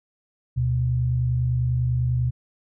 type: tone pair together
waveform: sine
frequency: 73.42 / 123.47 Hz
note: D2 / B2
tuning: 0 / 0 cents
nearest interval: major sixth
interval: 900 cents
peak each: -27 / -20 dBFS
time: 0.56-2.31 s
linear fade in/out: 20 ms
effects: none